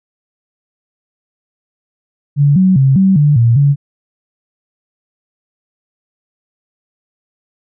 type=tone with pitch steps; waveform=sine; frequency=143.4 / 187.4 / 134.6 / 191.8 / 147 / 116.8 / 142 Hz; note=D3 / F#3 / C3 / G3 / D3 / A#2 / C#3; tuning=-41 / +22 / +49 / -37 / +2 / +4 / +42 cents; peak=-6 dBFS; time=2.36-3.76 s; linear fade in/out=50 ms; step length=200 ms; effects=none